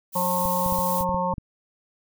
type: noise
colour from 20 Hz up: violet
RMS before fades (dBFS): -30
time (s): 0.12-1.05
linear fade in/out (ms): 50
type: harmonic tone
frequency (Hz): 180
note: F#3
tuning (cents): -47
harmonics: 1 / 3 / 5 / 6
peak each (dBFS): -29 / -28 / -25 / -30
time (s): 0.15-1.34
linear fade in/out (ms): 10
type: clicks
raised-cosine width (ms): 5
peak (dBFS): -20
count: 9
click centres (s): 0.455 / 0.662 / 0.724 / 0.788 / 1.009 / 1.092 / 1.145 / 1.338 / 1.382
effects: none